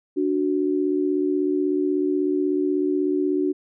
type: tone pair together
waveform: sine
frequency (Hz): 293.7 / 370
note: D4 / F#4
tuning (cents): 0 / 0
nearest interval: major third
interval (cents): 400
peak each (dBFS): -22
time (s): 0.16-3.53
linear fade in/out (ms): 20
effects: none